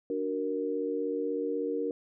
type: chord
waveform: sine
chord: D augmented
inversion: none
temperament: equal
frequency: 293.7 / 370 / 466.2 Hz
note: D4 / F#4 / A#4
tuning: 0 / 0 / 0 cents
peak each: -34 / -36 / -31 dBFS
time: 0.1-1.91 s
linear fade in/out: 2 ms
effects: none